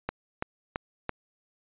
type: click train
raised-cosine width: 0.5 ms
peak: -14 dBFS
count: 4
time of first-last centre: 0.09-1.093 s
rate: 2.99 Hz
effects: resampled to 8000 Hz